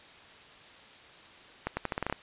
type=accelerating click train; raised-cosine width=0.5 ms; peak=-15 dBFS; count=9; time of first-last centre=1.67-2.126 s; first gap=100 ms; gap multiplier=0.83; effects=white hiss -52 dBFS RMS until 2.22 s + resampled to 8000 Hz